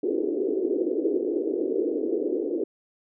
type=band-pass noise; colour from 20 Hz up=white; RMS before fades=-26 dBFS; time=0.03-2.64 s; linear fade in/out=5 ms; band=300 to 440 Hz; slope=48 dB/octave; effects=none